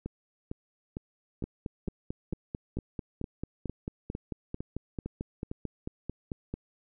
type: two click trains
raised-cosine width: 3 ms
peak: -22 / -21 dBFS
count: 13 / 24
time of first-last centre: 0.06-5.515 / 1.44-6.54 s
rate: 2.2 / 4.51 Hz
effects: none